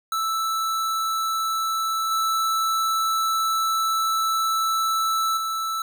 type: tone with level steps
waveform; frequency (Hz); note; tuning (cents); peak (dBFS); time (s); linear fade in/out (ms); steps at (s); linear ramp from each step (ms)
square; 1318.5; E6; 0; -23 / -21 / -25; 0.12-5.82; 2; 2.11 / 5.37; 2
effects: none